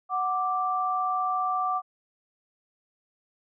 sine tone pair together, 740 / 1174.7 Hz, F#5 / D6, 0 / 0 cents, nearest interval minor sixth, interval 800 cents, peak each -28 / -26 dBFS, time 0.09-1.82 s, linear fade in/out 50 ms, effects none

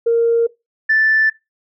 sine tone pair in turn, 464.2 / 1760.7 Hz, A#4 / A6, -7 / +1 cents, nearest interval octave + major seventh, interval 2308 cents, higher second, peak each -10 dBFS, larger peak neither, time 0.06-0.47 / 0.89-1.3 s, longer neither, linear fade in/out 10 ms, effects noise-tail reverb RT60 0.2 s tail -20 dB re dry + tanh soft clip ceiling -6 dBFS

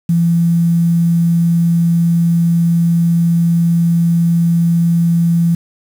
sine tone with quantisation, 169.1 Hz, E3, 44 cents sharp, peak -9 dBFS, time 0.09-5.55 s, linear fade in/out 5 ms, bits 6, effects none

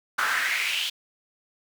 brown noise with high-pass filter sweep, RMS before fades -26 dBFS, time 0.18-0.9 s, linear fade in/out 10 ms, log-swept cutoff 1300 to 3300 Hz, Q 4.7, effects none

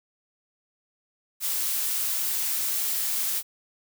blue noise, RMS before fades -27 dBFS, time 1.4-3.43 s, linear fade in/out 50 ms, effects none

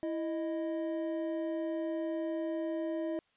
triangle tone pair together, 329.6 / 622.2 Hz, E4 / D#5, 0 / 0 cents, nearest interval major seventh, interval 1100 cents, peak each -32 / -35 dBFS, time 0.03-3.19 s, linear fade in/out 0 ms, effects white hiss -72 dBFS RMS until 3.36 s + resampled to 8000 Hz

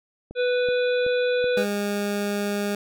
click train, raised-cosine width 2 ms, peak -24 dBFS, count 4, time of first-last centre 0.31-1.442 s, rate 2.65 Hz
harmonic tone, 494.7 Hz, B4, 3 cents sharp, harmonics 1 / 3 / 5 / 7 / 8, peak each -20 / -30 / -34 / -37 / -38 dBFS, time 0.35-1.66 s, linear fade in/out 50 ms
20% pulse tone, 204 Hz, G#3, 31 cents flat, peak -19 dBFS, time 1.57-2.75 s, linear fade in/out 2 ms
effects none

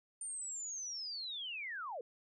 sine linear sweep, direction down, 9030 to 440 Hz, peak -40 dBFS, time 0.21-2.01 s, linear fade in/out 2 ms, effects none

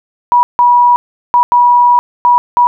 sine tone bursts at uneven times, 970 Hz, B5, 31 cents flat, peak -4 dBFS, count 6, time 0.32-0.43 / 0.59-0.96 / 1.34-1.43 / 1.52-1.99 / 2.25-2.38 / 2.57-2.67 s, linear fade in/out 0 ms, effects none

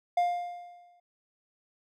triangle tone with exponential decay, 704 Hz, F5, 14 cents sharp, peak -19 dBFS, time 0.17-1 s, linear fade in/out 5 ms, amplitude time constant 180 ms, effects none

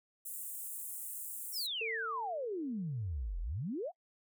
pink high-pass noise, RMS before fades -43 dBFS, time 0.25-1.67 s, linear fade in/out 10 ms, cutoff 8100 Hz, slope 48 dB/octave
sine exponential two-way sweep, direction down then up, 5790 to 39 to 786 Hz, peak -35 dBFS, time 1.52-3.92 s, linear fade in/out 50 ms, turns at 3.4 s
sine tone with exponential decay, 450.2 Hz, A4, 40 cents sharp, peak -37 dBFS, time 1.81-3.42 s, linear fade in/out 5 ms, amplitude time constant 350 ms
effects noise-tail reverb RT60 0.1 s tail -25 dB re dry

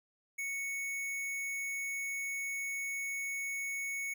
square tone, 2217 Hz, C#7, in tune, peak -36 dBFS, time 0.38-4.14 s, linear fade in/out 10 ms, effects none

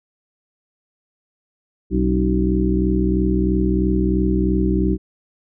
harmonic tone with a mistuned harmonic, 63 Hz, B1, 35 cents sharp, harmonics 1 / 2 / 3 / 4 / 5 / 6, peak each -20 / -30 / -20 / -28 / -21 / -24 dBFS, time 1.9-4.98 s, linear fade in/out 50 ms, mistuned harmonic 4, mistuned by +150 cents, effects none

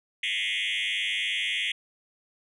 sine tone with frequency modulation, 2692 Hz, E7, 36 cents sharp, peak -23 dBFS, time 0.23-1.72 s, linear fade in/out 5 ms, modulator 103 Hz, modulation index 7, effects tanh soft clip ceiling -25 dBFS

